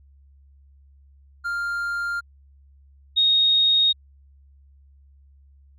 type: tone pair in turn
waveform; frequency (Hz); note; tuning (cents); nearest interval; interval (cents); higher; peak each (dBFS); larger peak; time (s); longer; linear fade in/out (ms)
triangle / sine; 1398 / 3732; F6 / A#7; +1 / +1; octave + perfect fourth; 1700; second; -22 / -15; second; 1.44-2.21 / 3.16-3.93; neither; 20
effects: added 69 Hz sine -50 dBFS peak until 5.78 s